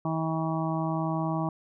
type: harmonic tone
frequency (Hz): 160.8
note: E3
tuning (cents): -43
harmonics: 1 / 2 / 4 / 5 / 6 / 7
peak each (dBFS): -29 / -32 / -35 / -36 / -37 / -37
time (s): 0.05-1.49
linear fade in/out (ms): 2
effects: none